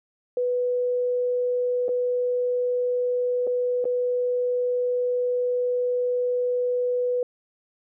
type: tone with dropouts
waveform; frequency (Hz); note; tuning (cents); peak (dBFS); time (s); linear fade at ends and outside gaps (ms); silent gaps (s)
sine; 493.9; B4; 0; -21; 0.37-7.23; 2; 1.883-1.89 / 3.469-3.473 / 3.843-3.853
effects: none